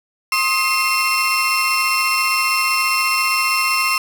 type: tone cluster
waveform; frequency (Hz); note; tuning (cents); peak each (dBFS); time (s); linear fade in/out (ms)
35% pulse; 1063 / 1256 / 2111 / 2708 / 5310; C6 / D#6 / C7 / E7 / E8; +27 / +16 / +15 / +46 / +12; -19 / -22 / -24 / -18 / -23; 0.32-3.98; 2
effects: none